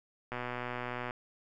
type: click train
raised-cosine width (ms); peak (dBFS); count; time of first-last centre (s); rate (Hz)
0.5; -22; 98; 0.32-1.109; 123
effects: none